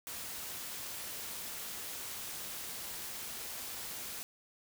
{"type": "noise with amplitude modulation", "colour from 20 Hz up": "white", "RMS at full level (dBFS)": -41, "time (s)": [0.07, 4.23], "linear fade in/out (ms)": 0, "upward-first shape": "sine", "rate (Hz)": 270, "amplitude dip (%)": 35, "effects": []}